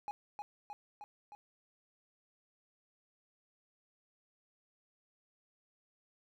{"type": "tone with echo", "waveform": "triangle", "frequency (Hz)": 830.6, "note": "G#5", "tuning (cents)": 0, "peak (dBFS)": -35, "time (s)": [0.08, 0.11], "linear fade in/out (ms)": 0, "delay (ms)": 310, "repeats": 4, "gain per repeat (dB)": -3, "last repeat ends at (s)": 1.35, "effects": []}